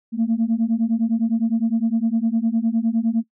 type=beating tone pair; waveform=sine; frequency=222.5 / 232.3 Hz; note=A3 / A#3; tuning=+20 / -6 cents; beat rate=9.8 Hz; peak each=-19 dBFS; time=0.12-3.24 s; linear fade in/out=50 ms; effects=noise-tail reverb RT60 0.1 s tail -25 dB re dry + tanh soft clip ceiling -12 dBFS